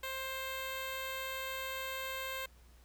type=tone with notch filter; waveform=5% pulse; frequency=527 Hz; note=C5; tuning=12 cents sharp; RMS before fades=-40 dBFS; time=0.03-2.46 s; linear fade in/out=5 ms; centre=5400 Hz; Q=0.83; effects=added 60 Hz sine -58 dBFS peak until 2.84 s + pink hiss -66 dBFS RMS until 2.84 s